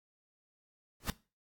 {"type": "noise with exponential growth", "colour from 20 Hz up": "pink", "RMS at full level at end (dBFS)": -30, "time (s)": [1, 1.1], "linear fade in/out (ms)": 1, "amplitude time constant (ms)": 21, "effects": ["noise-tail reverb RT60 0.3 s tail -19 dB re dry", "AAC 64 kbps"]}